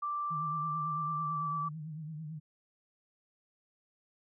sine tone with pitch glide, 1174.7 to 1157.9 Hz, D6 to D6, 0 to -25 cents, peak -32 dBFS, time 0.02-1.69 s, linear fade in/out 10 ms, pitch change -25 cents, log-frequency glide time 1.14-1.5 s
sine tone with vibrato, 155.56 Hz, D#3, in tune, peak -39 dBFS, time 0.3-2.4 s, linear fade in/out 20 ms, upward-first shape triangle, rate 9 Hz, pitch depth 92 cents each way
effects none

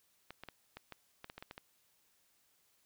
clicks, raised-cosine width 0.3 ms, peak -30 dBFS, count 11, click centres 0.306 / 0.436 / 0.487 / 0.77 / 0.923 / 1.244 / 1.299 / 1.38 / 1.425 / 1.511 / 1.579 s, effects white hiss -73 dBFS RMS until 2.85 s

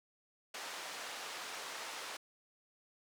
pink band-pass noise, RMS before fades -45 dBFS, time 0.54-2.17 s, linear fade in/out 5 ms, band 690 to 7300 Hz, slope 12 dB/octave, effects none

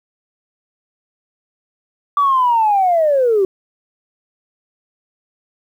sine linear sweep, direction down, 1164 to 370 Hz, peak -10 dBFS, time 2.17-3.45 s, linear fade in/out 2 ms, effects tanh soft clip ceiling -6 dBFS + 8-bit

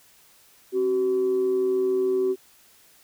sine tone pair together, 265.3 / 378.5 Hz, C4 / F#4, +24 / +39 cents, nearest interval tritone, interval 615 cents, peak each -31 / -19 dBFS, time 0.72-2.36 s, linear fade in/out 50 ms, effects tanh soft clip ceiling -16 dBFS + white hiss -56 dBFS RMS until 3.03 s

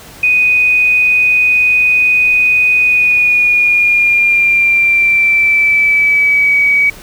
sine tone with pitch glide, 2489 to 2269 Hz, D#7 to C#7, 0 to +40 cents, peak -7 dBFS, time 0.23-6.9 s, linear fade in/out 5 ms, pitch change -160 cents, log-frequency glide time 2.79-6.55 s, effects pink hiss -35 dBFS RMS until 7.02 s

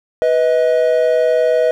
triangle tone pair together, 493.3 / 632.6 Hz, B4 / D#5, -2 / +29 cents, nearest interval major third, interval 431 cents, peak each -12 dBFS, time 0.22-1.71 s, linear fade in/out 0 ms, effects none

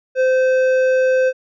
sine tone with hard clipping, 517 Hz, C5, 21 cents flat, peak -14 dBFS, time 0.15-1.33 s, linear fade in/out 50 ms, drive 8 dB, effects resampled to 16000 Hz

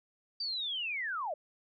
sine linear sweep, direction down, 4700 to 554.4 Hz, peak -33 dBFS, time 0.4-1.34 s, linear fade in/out 5 ms, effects none

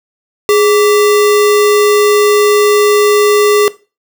sine tone with sample-and-hold, 416.1 Hz, G#4, 3 cents sharp, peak -5 dBFS, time 0.49-3.68 s, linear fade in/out 0 ms, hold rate 1575 Hz, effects noise-tail reverb RT60 0.3 s tail -18 dB re dry

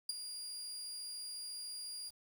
30% pulse tone with ADSR envelope, 4818 Hz, D8, 43 cents sharp, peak -29 dBFS, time 0.09-2.11 s, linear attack 5 ms, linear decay 18 ms, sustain -11 dB, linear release 33 ms, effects 10-bit

